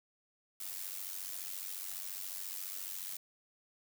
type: noise with amplitude modulation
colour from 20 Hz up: blue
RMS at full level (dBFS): -39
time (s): 0.6-3.17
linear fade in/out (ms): 5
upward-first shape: sine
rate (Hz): 94.4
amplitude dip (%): 75
effects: none